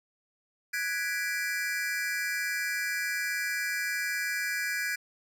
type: chord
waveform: square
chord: G# half-diminished seventh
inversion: third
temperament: equal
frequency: 1480 / 1661.2 / 1975.5 / 2349 Hz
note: F#6 / G#6 / B6 / D7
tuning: 0 / 0 / 0 / 0 cents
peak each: -38 / -33 / -37 / -37 dBFS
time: 0.73-4.96 s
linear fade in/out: 10 ms
effects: none